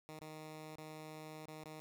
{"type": "tone with dropouts", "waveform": "10% pulse", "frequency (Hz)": 155.56, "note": "D#3", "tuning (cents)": 0, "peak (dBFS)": -40, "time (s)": [0.09, 1.8], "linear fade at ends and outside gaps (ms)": 0, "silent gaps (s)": [[0.191, 0.213], [0.758, 0.784], [1.457, 1.48], [1.639, 1.657]], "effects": []}